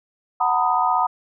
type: chord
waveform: sine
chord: B major seventh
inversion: second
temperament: equal with one note detuned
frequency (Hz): 740 / 912.1 / 987.8 / 1244.5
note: F#5 / A#5 / B5 / D#6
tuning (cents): 0 / -38 / 0 / 0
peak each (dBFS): -22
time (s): 0.4-1.07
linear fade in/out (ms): 10
effects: none